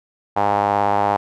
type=tone with band-pass filter; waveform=sawtooth; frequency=101.9 Hz; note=G#2; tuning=32 cents flat; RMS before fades=-18 dBFS; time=0.36-1.17 s; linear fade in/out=10 ms; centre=820 Hz; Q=4.1; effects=none